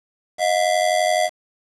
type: ring-modulated tone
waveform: square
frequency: 671 Hz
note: E5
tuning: 31 cents sharp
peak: -14 dBFS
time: 0.38-1.3 s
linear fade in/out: 50 ms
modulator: 45.9 Hz
effects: resampled to 24000 Hz + 7-bit